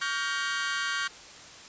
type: chord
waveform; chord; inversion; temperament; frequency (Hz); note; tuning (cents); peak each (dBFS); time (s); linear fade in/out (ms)
sawtooth; G half-diminished seventh; second; just; 1128.9 / 1411.2 / 1568 / 1881.6; Db6 / F6 / G6 / Bb6; +31 / +18 / 0 / +16; -31 / -30 / -28 / -32; 0.01-1.08; 10
effects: white hiss -47 dBFS RMS until 1.68 s + resampled to 16000 Hz